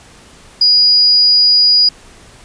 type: tone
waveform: sine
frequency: 4900 Hz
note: D#8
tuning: 27 cents flat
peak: -6 dBFS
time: 0.61-1.89 s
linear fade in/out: 5 ms
effects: pink hiss -41 dBFS RMS until 2.44 s + resampled to 22050 Hz